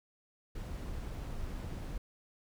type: noise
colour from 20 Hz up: brown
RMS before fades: -40 dBFS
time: 0.55-1.98 s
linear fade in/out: 5 ms
effects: none